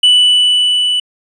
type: tone with level ramp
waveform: triangle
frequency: 2971 Hz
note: F#7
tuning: 6 cents sharp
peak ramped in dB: -3 to -10 dBFS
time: 0.03-1 s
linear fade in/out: 5 ms
effects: resampled to 22050 Hz